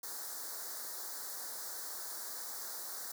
white band-stop noise, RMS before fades -43 dBFS, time 0.03-3.12 s, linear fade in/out 5 ms, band 1800 to 4100 Hz, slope 48 dB/octave, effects high-pass 400 Hz 12 dB/octave

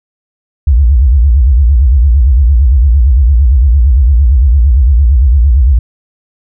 sine tone with vibrato, 64.2 Hz, C2, 32 cents flat, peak -3 dBFS, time 0.67-5.79 s, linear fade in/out 5 ms, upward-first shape sine, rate 8.8 Hz, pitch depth 250 cents each way, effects none

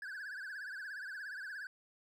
triangle tone with vibrato, 1600 Hz, G6, 35 cents sharp, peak -40 dBFS, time 0.02-1.67 s, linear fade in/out 2 ms, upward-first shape triangle, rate 17 Hz, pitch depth 160 cents each way, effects none

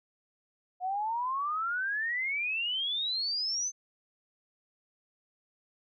sine exponential sweep, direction up, 718 to 6272 Hz, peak -29 dBFS, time 0.8-3.72 s, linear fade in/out 50 ms, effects none

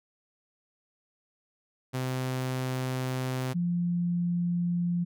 sawtooth / sine tone pair in turn, 129 / 174.14 Hz, C3 / F3, -24 / -5 cents, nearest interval perfect fourth, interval 519 cents, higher second, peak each -25 dBFS, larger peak neither, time 1.93-3.54 / 3.54-5.05 s, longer first, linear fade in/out 20 ms, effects none

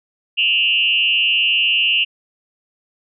sine tone with frequency modulation, 2794 Hz, F7, in tune, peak -13 dBFS, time 0.37-2.05 s, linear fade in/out 20 ms, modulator 188 Hz, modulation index 1, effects none

